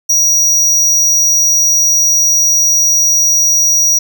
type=tone; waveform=square; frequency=5770 Hz; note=F#8; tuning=44 cents flat; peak=-8 dBFS; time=0.09-3.99 s; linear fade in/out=10 ms; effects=none